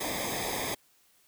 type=noise with comb filter; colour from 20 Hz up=pink; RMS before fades=-33 dBFS; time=0-0.75 s; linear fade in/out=10 ms; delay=0.7 ms; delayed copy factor=-0.85; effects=white hiss -65 dBFS RMS until 1.27 s